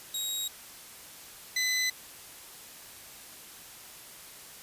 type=tone pair in turn; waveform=20% pulse; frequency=3800 / 2013 Hz; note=A#7 / B6; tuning=+33 / +33 cents; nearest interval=major seventh; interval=1100 cents; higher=first; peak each=-25 / -21 dBFS; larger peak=second; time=0.14-0.48 / 1.56-1.9 s; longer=neither; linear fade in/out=5 ms; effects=white hiss -48 dBFS RMS until 4.62 s + resampled to 32000 Hz